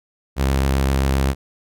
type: tone with vibrato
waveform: sawtooth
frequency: 67.4 Hz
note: C#2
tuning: 48 cents flat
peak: -12 dBFS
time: 0.36-1.35 s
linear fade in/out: 50 ms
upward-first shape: sine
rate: 7.7 Hz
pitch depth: 20 cents each way
effects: none